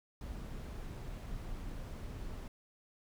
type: noise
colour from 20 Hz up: brown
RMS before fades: -43 dBFS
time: 0.21-2.48 s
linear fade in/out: 2 ms
effects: none